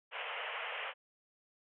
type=band-pass noise; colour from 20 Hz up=white; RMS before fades=-41 dBFS; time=0.11-0.94 s; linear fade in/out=50 ms; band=450 to 3100 Hz; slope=96 dB/octave; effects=none